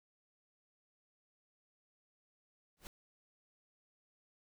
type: noise with exponential growth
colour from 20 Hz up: pink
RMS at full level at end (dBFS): -45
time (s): 2.77-2.87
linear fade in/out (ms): 0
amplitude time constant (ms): 21
effects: none